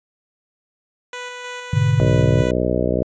10% pulse tone with tremolo, 493.9 Hz, B4, in tune, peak -20 dBFS, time 1.13-2.51 s, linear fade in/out 2 ms, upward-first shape square, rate 3.2 Hz, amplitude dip 25%
sine chord, G# diminished, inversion none, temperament equal, 103.83 / 123.47 / 146.83 Hz, G#2 / B2 / D3, 0 / 0 / 0 cents, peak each -18 dBFS, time 1.73-2.43 s, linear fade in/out 5 ms
harmonic tone, 61.7 Hz, B1, 1 cent flat, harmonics 1 / 2 / 3 / 4 / 5 / 6 / 7 / 8 / 9 / 10, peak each -26 / -26 / -26 / -26 / -26 / -26 / -26 / -26 / -26 / -26 dBFS, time 2-3.03 s, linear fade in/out 0 ms
effects resampled to 16000 Hz

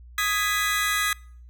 sawtooth chord, G# minor, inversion second, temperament just, 1245.9 / 1661.2 / 1993.5 Hz, D#6 / G#6 / B6, +2 / 0 / +16 cents, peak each -23 dBFS, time 0.18-1.13 s, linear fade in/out 2 ms, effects noise-tail reverb RT60 0.6 s tail -26 dB re dry + added 60 Hz sine -43 dBFS peak until 1.49 s

